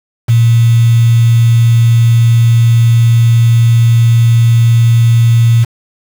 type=tone with quantisation; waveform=sine; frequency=116.3 Hz; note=A#2; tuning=4 cents flat; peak=-4 dBFS; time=0.28-5.65 s; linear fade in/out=20 ms; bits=4; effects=none